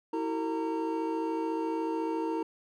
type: tone cluster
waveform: triangle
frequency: 324.6 / 378.6 / 455 / 918 Hz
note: E4 / F#4 / A#4 / A#5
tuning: -27 / +40 / -42 / -27 cents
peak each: -30 / -37 / -33 / -34 dBFS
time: 0.13-2.43 s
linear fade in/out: 5 ms
effects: none